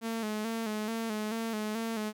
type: tone with vibrato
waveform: sawtooth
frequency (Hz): 220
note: A3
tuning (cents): 0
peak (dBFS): -28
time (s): 0.01-2.13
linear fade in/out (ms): 50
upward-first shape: square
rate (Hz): 2.3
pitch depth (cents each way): 54
effects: none